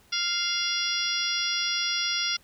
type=harmonic tone with a mistuned harmonic; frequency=698.5 Hz; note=F5; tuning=in tune; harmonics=2 / 3 / 4 / 5 / 6 / 7 / 8; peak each=-34 / -34 / -34 / -31 / -37 / -31 / -31 dBFS; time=0.12-2.37 s; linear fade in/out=10 ms; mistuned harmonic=5; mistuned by=-43 cents; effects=pink hiss -59 dBFS RMS until 2.43 s